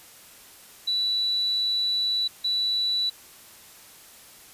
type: tone pair in turn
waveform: sine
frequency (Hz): 3951 / 3951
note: B7 / B7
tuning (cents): 0 / 0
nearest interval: unison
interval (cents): 0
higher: neither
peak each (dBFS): -22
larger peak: neither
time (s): 0.87-2.28 / 2.44-3.1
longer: first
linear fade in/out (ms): 10
effects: white hiss -49 dBFS RMS until 4.53 s + resampled to 32000 Hz